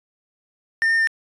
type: tone with pitch steps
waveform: triangle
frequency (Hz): 1809 / 1820 / 1803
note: A6 / A#6 / A6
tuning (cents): +48 / -42 / +42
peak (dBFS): -14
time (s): 0.82-1.072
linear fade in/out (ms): 0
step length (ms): 84
effects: resampled to 22050 Hz